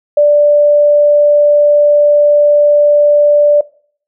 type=tone; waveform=sine; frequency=587.3 Hz; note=D5; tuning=in tune; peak=-4 dBFS; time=0.17-3.61 s; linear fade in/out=5 ms; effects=noise-tail reverb RT60 0.5 s tail -21 dB re dry